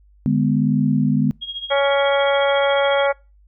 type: chord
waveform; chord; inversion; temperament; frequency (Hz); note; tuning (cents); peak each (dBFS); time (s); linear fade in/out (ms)
sine; G# diminished; second; just; 149.51 / 207.7 / 249.2; D3 / G#3 / B3; +31 / 0 / +16; -19; 0.26-1.31; 0
type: tone with tremolo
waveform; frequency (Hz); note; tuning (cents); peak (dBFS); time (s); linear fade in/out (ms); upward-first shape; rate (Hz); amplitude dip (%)
sine; 3272; G#7; -26; -23; 1.41-3.07; 20; triangle; 14; 85
type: harmonic tone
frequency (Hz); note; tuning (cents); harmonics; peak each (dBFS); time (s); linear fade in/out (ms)
279.2; C#4; +13; 2 / 3 / 4 / 5 / 6 / 7 / 8; -16 / -23 / -28 / -25 / -34 / -29 / -29; 1.7-3.13; 20
effects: noise-tail reverb RT60 0.3 s tail -25 dB re dry + added 50 Hz sine -49 dBFS peak until 3.47 s